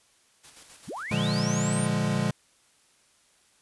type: noise with tremolo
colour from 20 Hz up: white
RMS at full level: -48 dBFS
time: 0.43-1.65 s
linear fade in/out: 20 ms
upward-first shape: square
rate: 7.5 Hz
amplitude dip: 45%
type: linear sweep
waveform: sine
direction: up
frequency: 44.83 to 9397 Hz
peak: -33 dBFS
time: 0.87-1.87 s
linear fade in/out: 20 ms
type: chord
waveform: square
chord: Bb dominant seventh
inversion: none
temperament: equal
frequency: 116.54 / 146.83 / 174.61 / 207.7 Hz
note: Bb2 / D3 / F3 / Ab3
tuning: 0 / 0 / 0 / 0 cents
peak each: -32 / -30 / -31 / -29 dBFS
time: 1.11-2.31 s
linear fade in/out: 5 ms
effects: white hiss -63 dBFS RMS until 3.61 s + resampled to 24000 Hz